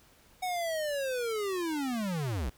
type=linear sweep; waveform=square; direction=down; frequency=747 to 51.9 Hz; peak=-31 dBFS; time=0.42-2.5 s; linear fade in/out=10 ms; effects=pink hiss -61 dBFS RMS until 2.57 s